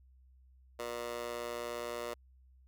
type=tone with high-pass filter; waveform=15% pulse; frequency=119.4 Hz; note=A#2; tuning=42 cents sharp; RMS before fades=-40 dBFS; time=0.79-2.14 s; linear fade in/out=5 ms; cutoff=580 Hz; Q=2.1; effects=added 64 Hz sine -59 dBFS peak until 2.67 s